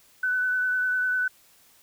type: tone with vibrato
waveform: sine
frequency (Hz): 1500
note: F#6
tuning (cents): +23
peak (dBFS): -22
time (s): 0.23-1.28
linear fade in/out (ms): 5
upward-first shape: sine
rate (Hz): 10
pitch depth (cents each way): 17
effects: white hiss -58 dBFS RMS until 1.82 s